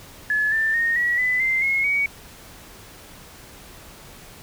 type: tone with pitch steps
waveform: sine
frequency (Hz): 1711 / 1779.5 / 1850.8 / 1925 / 2002 / 2082 / 2166 / 2252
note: A6 / A6 / A#6 / B6 / B6 / C7 / C#7 / C#7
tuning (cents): -49 / +19 / -13 / -45 / +23 / -9 / -41 / +27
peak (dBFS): -18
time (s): 0.3-2.06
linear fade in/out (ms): 2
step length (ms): 220
effects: pink hiss -44 dBFS RMS until 4.42 s